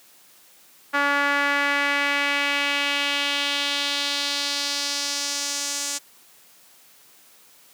sawtooth tone with band-pass filter sweep, 284.7 Hz, C#4, 46 cents sharp, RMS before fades -24 dBFS, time 0.93-5.99 s, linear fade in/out 20 ms, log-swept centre 1500 to 7000 Hz, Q 2.1, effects white hiss -53 dBFS RMS until 7.73 s + high-pass 150 Hz 12 dB/octave

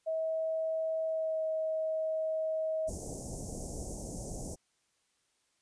sine tone with pitch glide, 642 to 635 Hz, E5 to D#5, -46 to +35 cents, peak -30 dBFS, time 0.06-2.9 s, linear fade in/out 20 ms, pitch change -19 cents, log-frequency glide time 1.06-1.44 s
pink band-stop noise, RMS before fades -40 dBFS, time 2.87-4.56 s, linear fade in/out 20 ms, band 740 to 5900 Hz, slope 48 dB/octave
effects white hiss -75 dBFS RMS until 5.61 s + resampled to 22050 Hz

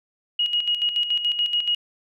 sine tone with tremolo, 2889 Hz, F#7, 42 cents flat, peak -18 dBFS, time 0.39-1.75 s, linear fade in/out 5 ms, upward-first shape square, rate 7 Hz, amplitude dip 60%, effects none

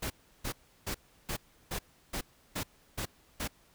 pink noise bursts, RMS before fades -35 dBFS, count 9, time 0.02-3.478 s, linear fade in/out 10 ms, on 82 ms, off 340 ms, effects pink hiss -64 dBFS RMS until 3.74 s

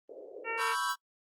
pink band-pass noise, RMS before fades -47 dBFS, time 0.09-0.61 s, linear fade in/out 5 ms, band 370 to 580 Hz, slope 48 dB/octave
harmonic tone, 455.8 Hz, A#4, 39 cents flat, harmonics 1 / 2 / 3 / 4 / 5 / 6, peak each -39 / -39 / -39 / -39 / -39 / -39 dBFS, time 0.44-0.76 s, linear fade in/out 50 ms
square chord, C# half-diminished seventh, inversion third, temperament equal, 987.8 / 1108.7 / 1318.5 / 1568 Hz, B5 / C#6 / E6 / G6, 0 / 0 / 0 / 0 cents, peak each -36 dBFS, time 0.57-0.96 s, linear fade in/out 50 ms
effects noise-tail reverb RT60 0.1 s tail -24 dB re dry + Opus 32 kbps

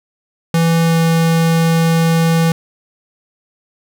square tone with pitch glide, 165.8 to 164.75 Hz, E3 to E3, +10 to -1 cents, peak -11 dBFS, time 0.54-2.52 s, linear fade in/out 2 ms, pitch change -11 cents, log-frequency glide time 0.83-0.97 s, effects 8-bit

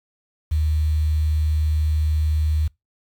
sine tone with quantisation, 77 Hz, D#2, 17 cents flat, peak -17 dBFS, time 0.51-2.68 s, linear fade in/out 10 ms, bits 7, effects noise-tail reverb RT60 0.2 s tail -25 dB re dry

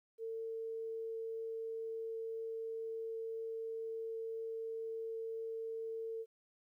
sine tone, 450.5 Hz, A4, 41 cents sharp, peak -39 dBFS, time 0.18-6.26 s, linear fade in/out 50 ms, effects 13-bit

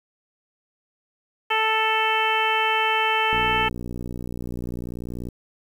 harmonic tone, 440 Hz, A4, in tune, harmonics 1 / 2 / 3 / 4 / 5 / 6 / 7, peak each -29 / -23 / -27 / -28 / -28 / -26 / -28 dBFS, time 1.5-3.69 s, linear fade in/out 10 ms
click train, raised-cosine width 3 ms, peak -20 dBFS, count 119, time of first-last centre 3.33-5.287 s, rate 60.3 Hz
effects 8-bit

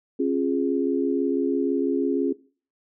sine chord, Db major, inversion none, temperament equal with one note detuned, 271.3 / 349.2 / 415.3 Hz, Db4 / F4 / Ab4, -37 / 0 / 0 cents, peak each -23 / -26 / -26 dBFS, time 0.19-2.33 s, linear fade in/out 10 ms, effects noise-tail reverb RT60 0.4 s tail -19 dB re dry

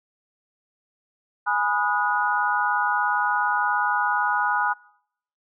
sine chord, G# minor seventh, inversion none, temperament equal with one note detuned, 830.6 / 987.8 / 1244.5 / 1454.6 Hz, G#5 / B5 / D#6 / F#6, 0 / 0 / 0 / -30 cents, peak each -25 / -26 / -27 / -24 dBFS, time 1.46-4.74 s, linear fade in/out 20 ms, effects noise-tail reverb RT60 0.7 s tail -24 dB re dry

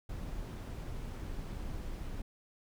brown noise with amplitude modulation, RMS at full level -39 dBFS, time 0.09-2.22 s, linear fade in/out 5 ms, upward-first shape sine, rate 247 Hz, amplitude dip 30%, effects none

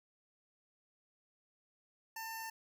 10% pulse tone with notch filter, 897 Hz, A5, 33 cents sharp, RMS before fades -44 dBFS, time 2.16-2.5 s, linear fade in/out 5 ms, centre 3600 Hz, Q 0.78, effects none

